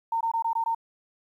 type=tone bursts; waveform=sine; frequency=913 Hz; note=A#5; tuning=36 cents flat; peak=-23 dBFS; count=6; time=0.12-0.748 s; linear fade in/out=5 ms; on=88 ms; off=20 ms; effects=10-bit